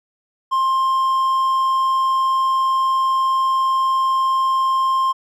triangle tone, 1057 Hz, C6, 17 cents sharp, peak -13 dBFS, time 0.51-5.13 s, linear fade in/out 20 ms, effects none

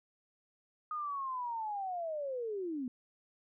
sine linear sweep, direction down, 1244.5 to 239.6 Hz, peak -35 dBFS, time 0.91-2.88 s, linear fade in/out 2 ms, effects none

